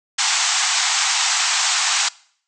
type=band-pass noise; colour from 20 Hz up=white; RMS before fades=-19 dBFS; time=0.18-2.09 s; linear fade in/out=10 ms; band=710 to 8000 Hz; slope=96 dB/octave; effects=noise-tail reverb RT60 0.6 s tail -23 dB re dry